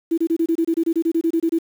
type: tone bursts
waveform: sine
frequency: 330 Hz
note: E4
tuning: 2 cents sharp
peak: -15 dBFS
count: 16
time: 0.11-1.588 s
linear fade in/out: 10 ms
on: 68 ms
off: 26 ms
effects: 7-bit